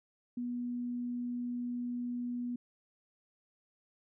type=tone; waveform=sine; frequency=243.4 Hz; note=B3; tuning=25 cents flat; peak=-34 dBFS; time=0.37-2.56 s; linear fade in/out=5 ms; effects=none